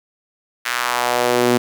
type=tone with high-pass filter sweep; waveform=sawtooth; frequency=122.2 Hz; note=B2; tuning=18 cents flat; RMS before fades=-18 dBFS; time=0.65-1.58 s; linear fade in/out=10 ms; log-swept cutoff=1700 to 270 Hz; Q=1.7; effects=none